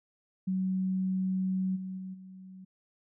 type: tone with level steps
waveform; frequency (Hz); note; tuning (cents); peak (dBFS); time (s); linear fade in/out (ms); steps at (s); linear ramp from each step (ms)
sine; 187.7; F#3; +25; -27 / -35 / -37 / -45; 0.47-2.65; 10; 1.75 / 1.97 / 2.13; 20
effects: none